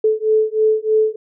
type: beating tone pair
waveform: sine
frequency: 433.2 / 436.4 Hz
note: A4 / A4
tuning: -27 / -14 cents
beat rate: 3.2 Hz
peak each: -16 / -16 dBFS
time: 0.04-1.16 s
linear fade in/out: 5 ms
effects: none